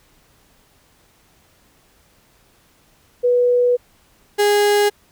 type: tone pair in turn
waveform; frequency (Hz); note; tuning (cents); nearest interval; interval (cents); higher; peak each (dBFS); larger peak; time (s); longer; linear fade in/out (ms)
sine / 35% pulse; 489.9 / 412; B4 / G#4; -14 / -14; minor third; 300; first; -12 / -11; second; 3.23-3.77 / 4.38-4.9; first; 20
effects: pink hiss -56 dBFS RMS until 5.11 s

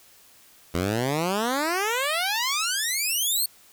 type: exponential sweep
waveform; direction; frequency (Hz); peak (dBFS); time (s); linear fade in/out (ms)
10% pulse; up; 82.41 to 4462; -15; 0.74-3.46; 5
effects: white hiss -54 dBFS RMS until 3.72 s

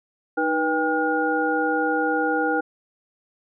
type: tone cluster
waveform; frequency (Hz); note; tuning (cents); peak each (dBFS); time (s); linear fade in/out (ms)
sine; 310.4 / 486.7 / 799 / 1431; D#4 / B4 / G5 / F6; -4 / -25 / +33 / +42; -25; 0.37-2.61; 10
effects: none

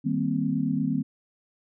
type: chord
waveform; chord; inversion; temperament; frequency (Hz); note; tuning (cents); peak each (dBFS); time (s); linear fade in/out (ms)
sine; C minor seventh; first; equal; 155.56 / 196 / 233.1 / 261.6; Eb3 / G3 / Bb3 / C4; 0 / 0 / 0 / 0; -29 / -30 / -29 / -27; 0.04-1.03; 20
effects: none

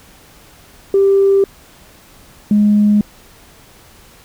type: tone pair in turn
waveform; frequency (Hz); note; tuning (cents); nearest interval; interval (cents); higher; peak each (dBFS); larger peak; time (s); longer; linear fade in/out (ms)
sine; 393.1 / 208.2; G4 / G#3; +5 / +5; major seventh; 1100; first; -7; neither; 0.94-1.44 / 2.51-3.01; neither; 2
effects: tanh soft clip ceiling -3 dBFS + pink hiss -44 dBFS RMS until 4.24 s

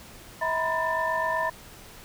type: tone cluster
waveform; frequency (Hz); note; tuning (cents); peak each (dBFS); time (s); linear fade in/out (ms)
sine; 644 / 960 / 1008 / 1779; E5 / B5 / B5 / A6; -41 / -49 / +35 / +19; -29; 0.41-1.5; 10
effects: tanh soft clip ceiling -15 dBFS + pink hiss -47 dBFS RMS until 2.04 s

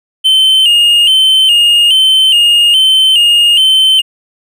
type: tone with vibrato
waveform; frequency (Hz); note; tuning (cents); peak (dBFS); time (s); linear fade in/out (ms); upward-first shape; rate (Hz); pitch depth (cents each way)
triangle; 2960; F#7; 0; -3; 0.24-4.02; 20; square; 1.2; 69
effects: none

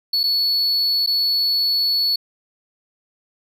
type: tone with dropouts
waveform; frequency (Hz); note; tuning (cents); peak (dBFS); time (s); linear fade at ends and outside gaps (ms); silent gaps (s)
triangle; 4415; C#8; -8; -15; 0.13-2.16; 5; 0.233-0.237 / 1.063-1.072
effects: none

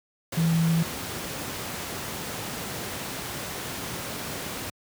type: tone in noise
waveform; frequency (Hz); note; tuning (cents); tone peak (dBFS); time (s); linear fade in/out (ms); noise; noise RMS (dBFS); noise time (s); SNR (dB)
sine; 164.81; E3; 0; -19; 0.37-0.83; 5; pink; -33; 0.32-4.7; +11
effects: high-pass 100 Hz 12 dB/octave

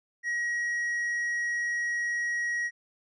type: tone with tanh clipping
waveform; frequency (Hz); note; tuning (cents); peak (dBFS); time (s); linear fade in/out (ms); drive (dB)
sine; 1901; A#6; +33; -28; 0.23-2.71; 50; 4
effects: none

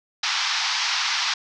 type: band-pass noise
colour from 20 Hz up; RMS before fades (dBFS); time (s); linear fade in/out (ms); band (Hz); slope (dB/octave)
white; -24; 0.23-1.34; 5; 820 to 5700; 48
effects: none

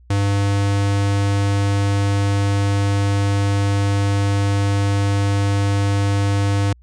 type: tone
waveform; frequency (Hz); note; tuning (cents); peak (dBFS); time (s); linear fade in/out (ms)
square; 100; G2; +35; -16; 0.1-6.73; 5
effects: added 60 Hz sine -45 dBFS peak until 6.82 s + resampled to 22050 Hz

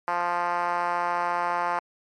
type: tone with band-pass filter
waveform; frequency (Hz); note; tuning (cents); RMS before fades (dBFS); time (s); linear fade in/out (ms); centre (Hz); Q
5% pulse; 174.61; F3; 0; -26; 0.08-1.79; 0; 910; 2.2
effects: MP3 64 kbps

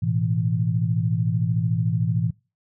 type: chord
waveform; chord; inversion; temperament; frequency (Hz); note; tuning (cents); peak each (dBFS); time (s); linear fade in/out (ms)
sine; A suspended second; none; equal; 110 / 123.47 / 164.81; A2 / B2 / E3; 0 / 0 / 0; -23 / -25 / -24; 0.02-2.31; 10
effects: noise-tail reverb RT60 0.3 s tail -24 dB re dry

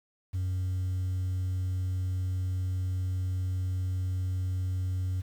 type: tone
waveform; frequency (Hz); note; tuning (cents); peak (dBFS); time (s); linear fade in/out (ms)
sine; 92.5; F#2; 0; -25; 0.33-5.22; 20
effects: tanh soft clip ceiling -27 dBFS + 9-bit

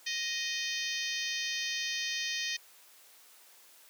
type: harmonic tone with a mistuned harmonic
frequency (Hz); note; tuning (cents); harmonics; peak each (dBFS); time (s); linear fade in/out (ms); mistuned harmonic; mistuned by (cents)
622.3; D#5; 0; 3 / 4 / 5 / 6 / 7 / 8 / 9 / 10; -38 / -39 / -40 / -41 / -41 / -42 / -43 / -43; 0.06-2.57; 10; 6; -41
effects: white hiss -58 dBFS RMS until 3.89 s + high-pass 400 Hz 12 dB/octave

